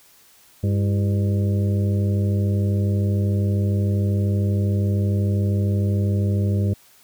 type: harmonic tone with a mistuned harmonic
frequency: 100 Hz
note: G2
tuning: 35 cents sharp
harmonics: 1 / 2 / 3 / 4 / 5 / 6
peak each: -18 / -25 / -33 / -33 / -36 / -38 dBFS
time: 0.63-6.74 s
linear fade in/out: 10 ms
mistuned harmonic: 3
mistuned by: +150 cents
effects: white hiss -53 dBFS RMS until 7.03 s